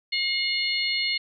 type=harmonic tone with a mistuned harmonic; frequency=715 Hz; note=F5; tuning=41 cents sharp; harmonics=3 / 4 / 5 / 6; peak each=-27 / -30 / -34 / -27 dBFS; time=0.12-1.18 s; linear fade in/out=10 ms; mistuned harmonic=4; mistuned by=+29 cents; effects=none